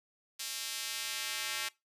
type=tone with high-pass filter sweep; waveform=square; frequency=122.7 Hz; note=B2; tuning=11 cents flat; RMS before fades=-38 dBFS; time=0.39-1.69 s; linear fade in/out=10 ms; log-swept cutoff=4200 to 2100 Hz; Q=0.87; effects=noise-tail reverb RT60 0.2 s tail -21 dB re dry + resampled to 32000 Hz